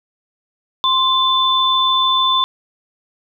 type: tone pair together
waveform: sine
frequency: 1046.5 / 3520 Hz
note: C6 / A7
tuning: 0 / 0 cents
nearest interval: octave + major sixth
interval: 2100 cents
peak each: -15 dBFS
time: 0.84-2.44 s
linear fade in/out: 0 ms
effects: none